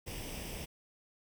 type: noise with comb filter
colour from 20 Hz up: pink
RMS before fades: -42 dBFS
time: 0.06-0.66 s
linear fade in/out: 20 ms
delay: 0.36 ms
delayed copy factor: +0.65
effects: none